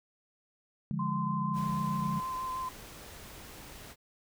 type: chord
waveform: sine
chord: D diminished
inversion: none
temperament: equal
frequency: 146.83 / 174.61 / 207.7 Hz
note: D3 / F3 / Ab3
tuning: 0 / 0 / 0 cents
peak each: -35 dBFS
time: 0.91-2.2 s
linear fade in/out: 0 ms
type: tone with vibrato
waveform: sine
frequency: 1034 Hz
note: C6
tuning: 21 cents flat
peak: -33 dBFS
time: 0.99-2.69 s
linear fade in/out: 5 ms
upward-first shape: sine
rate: 6.4 Hz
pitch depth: 15 cents each way
type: noise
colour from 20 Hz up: pink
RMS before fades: -48 dBFS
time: 1.53-3.96 s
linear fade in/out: 50 ms
effects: none